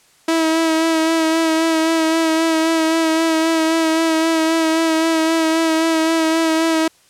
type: tone with vibrato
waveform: sawtooth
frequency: 323.4 Hz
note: E4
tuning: 33 cents flat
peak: -10 dBFS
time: 0.28-6.88 s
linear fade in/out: 5 ms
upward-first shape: sine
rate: 3.8 Hz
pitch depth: 26 cents each way
effects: white hiss -53 dBFS RMS until 7.09 s + low-pass 10000 Hz 12 dB/octave